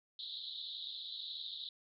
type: band-pass noise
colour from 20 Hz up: pink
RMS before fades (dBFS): -45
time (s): 0.19-1.69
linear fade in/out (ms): 2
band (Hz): 3500 to 4100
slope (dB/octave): 96
effects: none